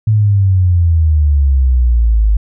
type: exponential sweep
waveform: sine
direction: down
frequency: 110 to 51 Hz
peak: -7 dBFS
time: 0.07-2.37 s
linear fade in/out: 5 ms
effects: none